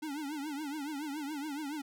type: tone with vibrato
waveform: square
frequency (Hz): 293.7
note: D4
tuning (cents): 0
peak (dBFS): -37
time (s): 0.02-1.82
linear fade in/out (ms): 10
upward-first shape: triangle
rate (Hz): 7.1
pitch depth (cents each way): 150
effects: none